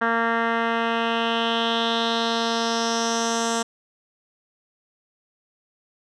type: tone with low-pass filter sweep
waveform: 10% pulse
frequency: 230 Hz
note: A#3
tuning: 23 cents flat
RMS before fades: -23 dBFS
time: 0.01-3.63 s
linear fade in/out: 10 ms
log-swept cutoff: 1700 to 7300 Hz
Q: 3.5
effects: none